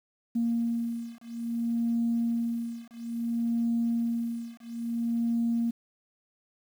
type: beating tone pair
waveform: sine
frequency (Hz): 232.7 / 233.29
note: A#3 / A#3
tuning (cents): -3 / +2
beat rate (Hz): 0.59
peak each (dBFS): -29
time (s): 0.35-5.71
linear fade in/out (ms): 10
effects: tanh soft clip ceiling -19 dBFS + 9-bit